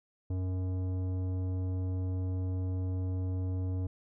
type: tone with tanh clipping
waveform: sine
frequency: 92.5 Hz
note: F#2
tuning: in tune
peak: -32 dBFS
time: 0.3-3.87 s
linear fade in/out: 5 ms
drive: 13 dB
effects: none